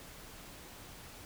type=silence; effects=pink hiss -51 dBFS RMS until 1.25 s